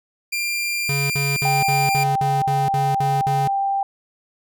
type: tone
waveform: sawtooth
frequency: 2386 Hz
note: D7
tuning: 27 cents sharp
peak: -18 dBFS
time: 0.32-2.04 s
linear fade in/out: 10 ms
type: tone bursts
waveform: square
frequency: 140 Hz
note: C#3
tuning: 18 cents sharp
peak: -22 dBFS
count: 10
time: 0.89-3.476 s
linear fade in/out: 2 ms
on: 210 ms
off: 54 ms
type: tone with pitch glide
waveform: sine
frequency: 784 to 789 Hz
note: G5 to G5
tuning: 0 to +11 cents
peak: -18 dBFS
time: 1.45-3.83 s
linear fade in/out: 2 ms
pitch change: +11 cents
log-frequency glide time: 1.89-3.65 s
effects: none